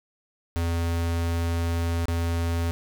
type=tone with dropouts; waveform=square; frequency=84.3 Hz; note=E2; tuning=39 cents sharp; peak=-24 dBFS; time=0.56-2.71 s; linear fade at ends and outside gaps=0 ms; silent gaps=2.055-2.083 s; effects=none